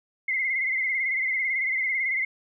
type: tone with vibrato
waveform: sine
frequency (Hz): 2093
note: C7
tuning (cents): 0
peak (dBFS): -23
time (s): 0.28-2.25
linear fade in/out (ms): 5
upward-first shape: sine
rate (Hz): 18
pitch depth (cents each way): 66
effects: none